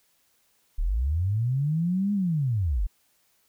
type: linear two-way sweep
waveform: sine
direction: up then down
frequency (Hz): 32.41 to 207.7 to 37.1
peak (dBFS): -22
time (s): 0.78-2.87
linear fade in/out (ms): 10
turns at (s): 2.13
effects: white hiss -67 dBFS RMS until 3.48 s